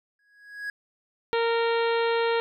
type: tone with exponential growth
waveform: triangle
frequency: 1661.2 Hz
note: G#6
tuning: in tune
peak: -26 dBFS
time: 0.19-0.7 s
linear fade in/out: 2 ms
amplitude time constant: 110 ms
type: harmonic tone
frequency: 462.4 Hz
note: A#4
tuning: 14 cents flat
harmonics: 1 / 2 / 3 / 4 / 5 / 6 / 7 / 8 / 9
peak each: -23 / -29 / -33 / -35 / -37 / -39 / -40 / -41 / -42 dBFS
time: 1.33-2.4 s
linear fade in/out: 0 ms
effects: none